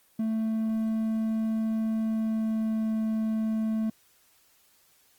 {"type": "tone with pitch glide", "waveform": "triangle", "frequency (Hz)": [221.4, 220], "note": ["A3", "A3"], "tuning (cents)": [11, 0], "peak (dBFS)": -23, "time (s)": [0.19, 3.9], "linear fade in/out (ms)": 5, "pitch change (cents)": -11, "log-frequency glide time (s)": [2.03, 2.95], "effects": ["white hiss -63 dBFS RMS until 5.18 s", "Opus 24 kbps"]}